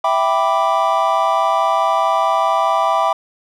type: chord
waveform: triangle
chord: E minor seventh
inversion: none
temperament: equal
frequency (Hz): 659.3 / 784 / 987.8 / 1174.7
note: E5 / G5 / B5 / D6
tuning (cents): 0 / 0 / 0 / 0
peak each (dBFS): -17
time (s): 0.04-3.13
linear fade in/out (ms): 5
effects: none